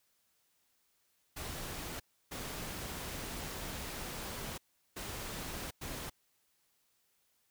pink noise bursts at uneven times, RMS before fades -42 dBFS, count 4, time 1.36-2 / 2.31-4.58 / 4.96-5.71 / 5.81-6.1 s, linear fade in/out 10 ms, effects white hiss -75 dBFS RMS until 7.5 s

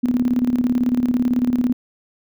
sine tone with tremolo, 246.9 Hz, B3, in tune, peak -13 dBFS, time 0.03-1.73 s, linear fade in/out 10 ms, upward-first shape square, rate 18 Hz, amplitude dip 65%, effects none

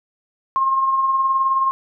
sine tone with tremolo, 1069 Hz, C6, 37 cents sharp, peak -13 dBFS, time 0.56-1.71 s, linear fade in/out 0 ms, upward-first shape triangle, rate 19 Hz, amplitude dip 45%, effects none

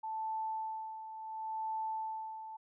sine tone with tremolo, 880 Hz, A5, in tune, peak -34 dBFS, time 0.03-2.57 s, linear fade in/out 10 ms, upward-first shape sine, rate 0.71 Hz, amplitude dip 65%, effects none

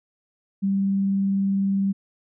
sine tone with vibrato, 196 Hz, G3, in tune, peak -19 dBFS, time 0.62-1.93 s, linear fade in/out 20 ms, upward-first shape square, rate 20 Hz, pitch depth 15 cents each way, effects none

